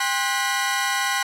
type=tone cluster; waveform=sawtooth; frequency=801 / 1056 / 1470 / 1953 Hz; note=G5 / C6 / F#6 / B6; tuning=+37 / +16 / -12 / -20 cents; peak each=-23 dBFS; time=0-1.23 s; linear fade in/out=5 ms; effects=low-pass 12000 Hz 12 dB/octave